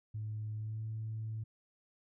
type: tone with pitch glide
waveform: sine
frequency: 107.6 to 110.12 Hz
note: A2 to A2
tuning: -38 to +2 cents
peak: -36 dBFS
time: 0.14-1.44 s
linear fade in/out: 10 ms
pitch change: +40 cents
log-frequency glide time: 0.55-0.83 s
effects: tanh soft clip ceiling -32 dBFS